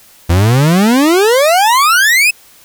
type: exponential sweep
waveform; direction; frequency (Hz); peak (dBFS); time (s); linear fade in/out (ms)
40% pulse; up; 81.6 to 2637; -6; 0.29-2.31; 10
effects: white hiss -43 dBFS RMS until 2.64 s